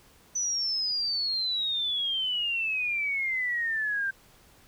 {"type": "exponential sweep", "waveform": "sine", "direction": "down", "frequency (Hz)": [6020, 1568], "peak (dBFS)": -26, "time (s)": [0.35, 4.11], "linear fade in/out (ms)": 10, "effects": ["pink hiss -58 dBFS RMS until 4.67 s"]}